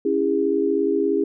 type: chord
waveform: sine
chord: C# minor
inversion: none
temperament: equal with one note detuned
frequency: 277.2 / 329.6 / 406.3 Hz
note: C#4 / E4 / G#4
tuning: 0 / 0 / -38 cents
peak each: -24 / -23 / -20 dBFS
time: 0.05-1.24 s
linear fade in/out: 5 ms
effects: none